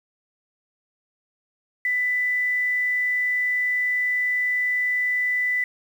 sine tone with quantisation, 1990 Hz, B6, 13 cents sharp, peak -20 dBFS, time 1.85-5.64 s, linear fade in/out 2 ms, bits 8, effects none

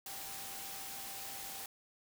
sine tone in noise, 784 Hz, G5, in tune, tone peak -53 dBFS, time 0.06-1.66 s, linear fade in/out 2 ms, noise white, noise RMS -45 dBFS, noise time 0.06-1.66 s, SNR -11 dB, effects none

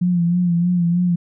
sine tone with vibrato, 174.61 Hz, F3, in tune, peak -14 dBFS, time 0.01-1.16 s, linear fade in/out 10 ms, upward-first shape sine, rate 3.2 Hz, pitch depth 48 cents each way, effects none

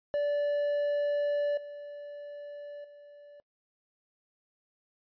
triangle tone with level steps, 581 Hz, D5, 19 cents flat, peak -24 / -38 / -47 dBFS, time 0.14-3.4 s, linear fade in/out 0 ms, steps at 1.57 / 2.84 s, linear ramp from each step 5 ms, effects noise-tail reverb RT60 0.1 s tail -22 dB re dry + resampled to 11025 Hz

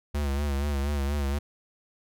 square tone with vibrato, 71 Hz, C#2, 42 cents sharp, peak -26 dBFS, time 0.14-1.39 s, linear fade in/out 10 ms, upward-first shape sine, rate 4.2 Hz, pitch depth 63 cents each way, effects none

